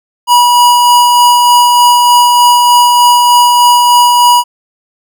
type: tone with tremolo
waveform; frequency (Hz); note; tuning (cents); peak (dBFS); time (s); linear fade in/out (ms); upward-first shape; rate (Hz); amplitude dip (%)
square; 970; B5; -31; -3; 0.27-4.44; 50; sine; 3.3; 25
effects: none